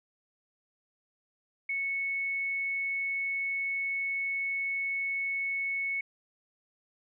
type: tone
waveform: sine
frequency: 2208 Hz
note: C#7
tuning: 7 cents flat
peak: -29 dBFS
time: 1.69-6.01 s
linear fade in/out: 5 ms
effects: none